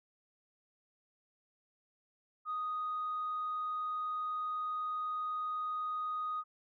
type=tone; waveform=sine; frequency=1244 Hz; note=D#6; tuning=1 cent flat; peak=-33 dBFS; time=2.45-6.44 s; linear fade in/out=50 ms; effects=tanh soft clip ceiling -30 dBFS